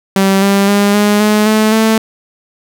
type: tone with pitch steps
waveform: sawtooth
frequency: 193.9 / 198.2 / 202.6 / 207.1 / 211.7 / 216.4 / 221.2 Hz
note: G3 / G3 / G#3 / G#3 / G#3 / A3 / A3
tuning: -19 / +19 / -43 / -5 / +33 / -29 / +9 cents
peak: -4 dBFS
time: 0.16-1.98 s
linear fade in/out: 2 ms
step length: 260 ms
effects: none